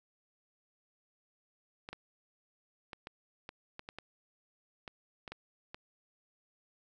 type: clicks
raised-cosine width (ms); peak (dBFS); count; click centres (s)
0.3; -27; 12; 1.889 / 1.93 / 2.932 / 3.071 / 3.491 / 3.794 / 3.889 / 3.986 / 4.878 / 5.278 / 5.32 / 5.745
effects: none